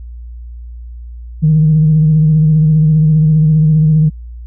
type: tone with vibrato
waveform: sine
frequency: 155.56 Hz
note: D#3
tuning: in tune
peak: -5 dBFS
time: 1.42-4.1 s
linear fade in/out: 20 ms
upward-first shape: triangle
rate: 15 Hz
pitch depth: 53 cents each way
effects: tanh soft clip ceiling -1 dBFS + added 59 Hz sine -26 dBFS peak until 4.46 s